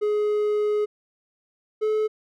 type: tone pair in turn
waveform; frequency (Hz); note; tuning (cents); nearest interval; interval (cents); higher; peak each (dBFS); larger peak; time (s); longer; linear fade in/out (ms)
triangle; 419.7 / 430.8; G#4 / A4; +18 / -37; unison; 45; second; -18; neither; 0.01-0.86 / 1.81-2.08; first; 20
effects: none

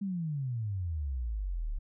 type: exponential sweep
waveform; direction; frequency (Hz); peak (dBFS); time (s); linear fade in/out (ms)
sine; down; 205.1 to 34.04; -31; 0.01-1.79; 10
effects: none

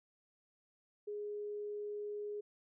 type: tone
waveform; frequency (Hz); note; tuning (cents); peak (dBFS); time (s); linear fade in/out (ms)
sine; 415.3; G#4; 0; -39; 1.07-2.41; 10
effects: none

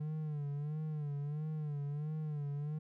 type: tone with vibrato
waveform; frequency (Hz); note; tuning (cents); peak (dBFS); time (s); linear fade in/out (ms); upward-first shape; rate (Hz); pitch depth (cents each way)
triangle; 149.2; D3; +28; -34; 0-2.79; 10; sine; 1.5; 78
effects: none

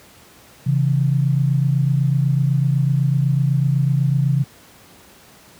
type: tone pair together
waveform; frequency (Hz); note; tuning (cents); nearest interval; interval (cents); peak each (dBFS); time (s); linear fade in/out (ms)
sine; 134.9 / 162.9; C#3 / E3; -47 / -20; minor third; 327; -15 / -20; 0.66-4.44; 10
effects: pink hiss -47 dBFS RMS until 5.59 s + high-pass 80 Hz 12 dB/octave

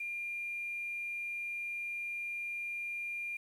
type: tone with quantisation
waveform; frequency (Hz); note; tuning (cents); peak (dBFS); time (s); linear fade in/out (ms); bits
sine; 2400; D7; +37; -36; 0-3.37; 5; 10
effects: none

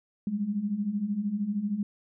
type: beating tone pair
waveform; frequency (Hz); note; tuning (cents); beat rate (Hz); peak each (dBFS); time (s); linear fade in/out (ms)
sine; 196 / 209; G3 / G#3; 0 / +11; 13; -33 / -28; 0.27-1.83; 2
effects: none

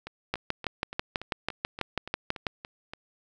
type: two click trains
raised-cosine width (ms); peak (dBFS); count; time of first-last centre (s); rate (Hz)
0.3; -22 / -11; 11 / 14; 0.07-2.935 / 0.34-2.468; 3.49 / 6.11
effects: none

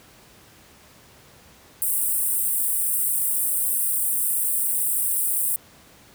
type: high-pass noise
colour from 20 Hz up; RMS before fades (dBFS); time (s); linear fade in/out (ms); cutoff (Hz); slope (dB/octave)
pink; -23; 1.82-5.56; 0; 8300; 96
effects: pink hiss -51 dBFS RMS until 6.14 s + high-pass 60 Hz 12 dB/octave

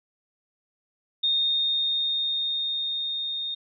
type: tone with level ramp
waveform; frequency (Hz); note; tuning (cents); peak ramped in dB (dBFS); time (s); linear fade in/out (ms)
sine; 3678; A#7; -24; -20 to -28; 1.23-3.55; 10
effects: none

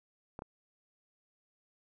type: clicks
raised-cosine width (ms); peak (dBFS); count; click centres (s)
1; -28; 2; 0.391 / 0.421
effects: none

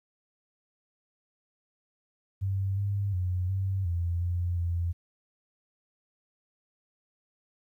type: tone with pitch steps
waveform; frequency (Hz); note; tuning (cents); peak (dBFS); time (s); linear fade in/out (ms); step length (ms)
sine; 97 / 100.2 / 90.7 / 96.1 / 86 / 87.8 / 85.9; G2 / G2 / F#2 / G2 / F2 / F2 / F2; -18 / +38 / -34 / -34 / -26 / +10 / -28; -26; 2.41-4.93; 20; 360
effects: 11-bit

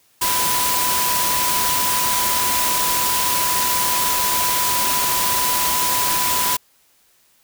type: tone in noise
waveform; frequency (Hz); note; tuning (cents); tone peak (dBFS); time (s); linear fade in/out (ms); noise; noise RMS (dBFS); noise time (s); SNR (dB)
sine; 991; B5; +6; -22; 0.21-6.57; 10; white; -20; 0.21-6.57; -5
effects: white hiss -58 dBFS RMS until 7.43 s

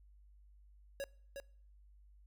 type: tone with echo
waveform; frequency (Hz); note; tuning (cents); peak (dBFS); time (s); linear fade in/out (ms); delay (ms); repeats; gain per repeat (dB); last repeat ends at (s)
square; 554.4; C#5; 0; -39; 1-1.04; 0; 360; 1; -5; 1.4
effects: noise-tail reverb RT60 0.6 s tail -25 dB re dry + added 50 Hz sine -59 dBFS peak until 2.26 s

